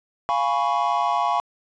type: chord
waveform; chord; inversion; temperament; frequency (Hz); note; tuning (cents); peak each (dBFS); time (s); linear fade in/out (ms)
triangle; C# dominant seventh; first; equal; 698.5 / 830.6 / 987.8 / 1108.7; E#5 / G#5 / B5 / C#6; 0 / 0 / 0 / 0; -23; 0.29-1.4; 0
effects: resampled to 16000 Hz + 8-bit